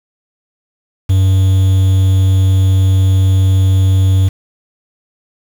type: tone with quantisation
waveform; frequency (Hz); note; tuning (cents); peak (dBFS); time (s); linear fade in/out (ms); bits
triangle; 95.1; F#2; +48; -5; 1.09-4.29; 10; 5
effects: none